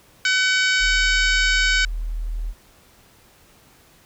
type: harmonic tone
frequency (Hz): 755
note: F#5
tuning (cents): +35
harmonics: 2 / 3 / 4 / 5 / 6 / 7 / 8 / 9 / 10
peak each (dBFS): -19 / -23 / -26 / -28 / -28 / -29 / -38 / -34 / -34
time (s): 0.25-1.85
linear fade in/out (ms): 2
type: tone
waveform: sine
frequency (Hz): 40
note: D#1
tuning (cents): +49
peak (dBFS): -23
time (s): 0.79-2.54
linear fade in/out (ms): 50
effects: pink hiss -53 dBFS RMS until 4.05 s